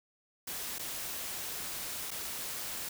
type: noise with dropouts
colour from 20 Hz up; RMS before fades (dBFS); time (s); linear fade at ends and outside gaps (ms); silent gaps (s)
white; -39; 0.47-2.89; 5; 0.785-0.792 / 2.107-2.113
effects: none